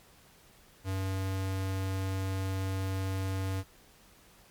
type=tone; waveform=square; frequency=95.5 Hz; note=G2; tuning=45 cents flat; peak=-31 dBFS; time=0.84-3.64 s; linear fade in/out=50 ms; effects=pink hiss -59 dBFS RMS until 4.5 s + MP3 96 kbps